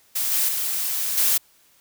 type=noise with level steps; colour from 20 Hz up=blue; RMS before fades=-24 / -21 / -25 / -19 dBFS; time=0.15-1.38 s; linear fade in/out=10 ms; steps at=0.31 / 0.48 / 1.17 s; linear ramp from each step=10 ms; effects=white hiss -58 dBFS RMS until 1.8 s

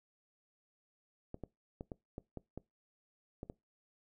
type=clicks; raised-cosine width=2 ms; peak=-29 dBFS; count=9; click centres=1.344 / 1.437 / 1.809 / 1.918 / 2.181 / 2.373 / 2.576 / 3.431 / 3.499 s; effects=noise-tail reverb RT60 0.2 s tail -22 dB re dry

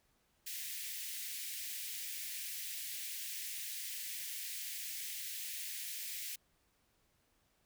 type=high-pass noise; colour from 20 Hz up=white; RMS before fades=-43 dBFS; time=0.46-6.36 s; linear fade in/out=10 ms; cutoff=1800 Hz; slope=48 dB/octave; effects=pink hiss -75 dBFS RMS until 7.65 s

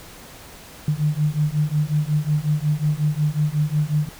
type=beating tone pair; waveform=sine; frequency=147.8 / 153.3 Hz; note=D3 / D#3; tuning=+11 / -25 cents; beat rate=5.5 Hz; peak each=-21 dBFS; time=0.88-4.09 s; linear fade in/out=2 ms; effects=pink hiss -42 dBFS RMS until 4.19 s

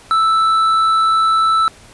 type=tone with hard clipping; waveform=triangle; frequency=1318.5 Hz; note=E6; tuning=in tune; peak=-12 dBFS; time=0.11-1.68 s; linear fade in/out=0 ms; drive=8 dB; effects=pink hiss -43 dBFS RMS until 1.93 s + resampled to 24000 Hz

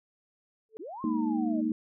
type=tone with exponential growth; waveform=sine; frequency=440 Hz; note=A4; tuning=in tune; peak=-36 dBFS; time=0.69-0.77 s; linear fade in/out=0 ms; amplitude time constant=16 ms
type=linear two-way sweep; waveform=sine; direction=up then down; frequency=260.5 to 1082 to 587 Hz; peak=-38 dBFS; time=0.79-1.62 s; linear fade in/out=20 ms; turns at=1.02 s
type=chord; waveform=sine; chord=Ab suspended second; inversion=none; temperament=equal; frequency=207.7 / 233.1 / 311.1 Hz; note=Ab3 / Bb3 / Eb4; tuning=0 / 0 / 0 cents; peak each=-35 / -29 / -29 dBFS; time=1.04-1.72 s; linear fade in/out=2 ms
effects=none

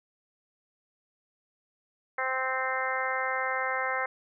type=harmonic tone; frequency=260.8 Hz; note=C4; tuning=5 cents flat; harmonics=2 / 3 / 4 / 5 / 6 / 7 / 8; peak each=-35 / -35 / -35 / -35 / -35 / -35 / -35 dBFS; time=2.18-4.06 s; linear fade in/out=5 ms; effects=none

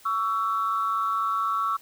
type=tone pair together; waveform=sine; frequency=1124 / 1328.4 Hz; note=C#6 / E6; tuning=+24 / +13 cents; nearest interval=minor third; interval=289 cents; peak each=-25 dBFS; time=0.05-1.77 s; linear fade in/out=10 ms; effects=tanh soft clip ceiling -16 dBFS + white hiss -53 dBFS RMS until 1.81 s

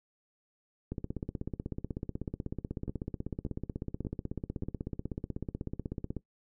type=two click trains; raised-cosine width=3 ms; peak=-22 / -24 dBFS; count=86 / 4; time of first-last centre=0.92-6.167 / 2.88-4.634 s; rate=16.2 / 1.71 Hz; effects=noise-tail reverb RT60 0.1 s tail -18 dB re dry

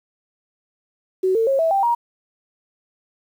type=tone with pitch steps; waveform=sine; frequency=375 / 451.1 / 542.7 / 652.9 / 785.5 / 944.9 Hz; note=F#4 / A4 / C#5 / E5 / G5 / A#5; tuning=+23 / +43 / -37 / -17 / +3 / +23 cents; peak=-15 dBFS; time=1.23-1.95 s; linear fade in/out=10 ms; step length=120 ms; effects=8-bit

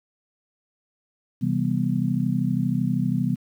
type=chord; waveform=sine; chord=C major seventh; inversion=none; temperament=just; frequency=130.81 / 163.52 / 196.22 / 245.3 Hz; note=C3 / E3 / G3 / B3; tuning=0 / -14 / +2 / -12 cents; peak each=-26 dBFS; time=1.41-3.36 s; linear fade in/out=20 ms; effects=9-bit

